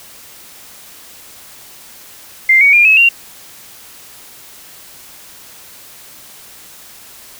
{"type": "tone with pitch steps", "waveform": "sine", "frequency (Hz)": [2094, 2244, 2405, 2578, 2763], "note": ["C7", "C#7", "D7", "E7", "F7"], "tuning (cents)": [1, 21, 41, -39, -19], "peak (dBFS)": -5, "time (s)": [2.49, 3.09], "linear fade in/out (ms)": 5, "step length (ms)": 120, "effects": ["white hiss -38 dBFS RMS until 7.39 s"]}